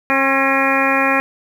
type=harmonic tone with a mistuned harmonic; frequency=270 Hz; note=C#4; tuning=45 cents flat; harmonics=1 / 2 / 3 / 4 / 5 / 6 / 7 / 8 / 9; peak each=-21 / -21 / -22 / -21 / -23 / -23 / -21 / -26 / -20 dBFS; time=0.1-1.2 s; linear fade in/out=0 ms; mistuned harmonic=6; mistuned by=+39 cents; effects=7-bit